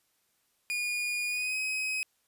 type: tone with pitch glide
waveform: 40% pulse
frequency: 2441 to 2531 Hz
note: D#7 to D#7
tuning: -34 to +29 cents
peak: -29 dBFS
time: 0.7-2.03 s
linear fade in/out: 0 ms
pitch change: +63 cents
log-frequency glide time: 1.27-1.58 s
effects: white hiss -73 dBFS RMS until 2.27 s + resampled to 32000 Hz